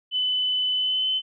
sine tone with pitch glide, 3010 to 3047 Hz, F#7 to G7, +29 to -50 cents, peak -21 dBFS, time 0.11-1.22 s, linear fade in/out 50 ms, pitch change +21 cents, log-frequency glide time 0.74-1.09 s, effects none

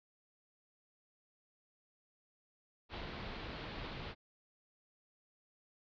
pink low-pass noise, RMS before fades -45 dBFS, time 2.89-4.15 s, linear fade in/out 50 ms, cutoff 4400 Hz, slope 48 dB/octave, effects none

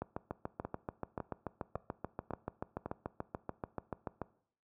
two click trains, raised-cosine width 1 ms, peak -23 / -24 dBFS, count 30 / 5, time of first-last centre 0.02-4.217 / 0.65-2.86 s, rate 6.91 / 1.81 Hz, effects noise-tail reverb RT60 0.6 s tail -20 dB re dry + high-pass 60 Hz 12 dB/octave

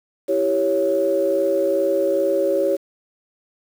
sine chord, C# diminished, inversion first, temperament equal, 329.6 / 392 / 554.4 Hz, E4 / G4 / C#5, 0 / 0 / 0 cents, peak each -24 / -21 / -18 dBFS, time 0.28-2.77 s, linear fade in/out 20 ms, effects tanh soft clip ceiling -7 dBFS + 7-bit

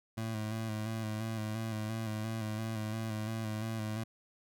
25% pulse tone with vibrato, 110 Hz, A2, in tune, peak -31 dBFS, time 0.17-4.04 s, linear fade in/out 10 ms, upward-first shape square, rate 2.9 Hz, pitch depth 34 cents each way, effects none

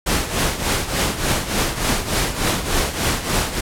pink noise with tremolo, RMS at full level -17 dBFS, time 0.06-3.61 s, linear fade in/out 10 ms, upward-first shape triangle, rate 3.4 Hz, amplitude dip 75%, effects low-pass 12000 Hz 12 dB/octave

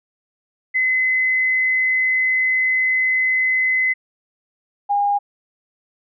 sine tone pair in turn, 2036 / 812.2 Hz, C7 / G#5, -48 / -39 cents, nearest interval octave + major third, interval 1591 cents, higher first, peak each -15 / -15 dBFS, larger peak neither, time 0.74-3.94 / 4.89-5.19 s, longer first, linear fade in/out 20 ms, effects none

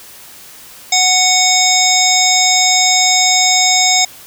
harmonic tone, 740 Hz, F#5, in tune, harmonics 1 / 3 / 5 / 7 / 9 / 10, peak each -16 / -16 / -16 / -16 / -16 / -16 dBFS, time 0.92-4.05 s, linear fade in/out 5 ms, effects white hiss -37 dBFS RMS until 4.26 s

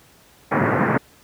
pink band-pass noise, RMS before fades -19 dBFS, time 0.51-0.98 s, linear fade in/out 10 ms, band 110 to 2000 Hz, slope 48 dB/octave, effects pink hiss -52 dBFS RMS until 1.23 s + high-pass 60 Hz 12 dB/octave

